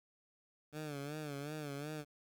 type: tone with vibrato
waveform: 15% pulse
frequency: 147.1 Hz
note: D3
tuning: 3 cents sharp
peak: -35 dBFS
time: 0.72-2.05 s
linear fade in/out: 50 ms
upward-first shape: sine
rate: 2.7 Hz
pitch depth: 91 cents each way
effects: 11-bit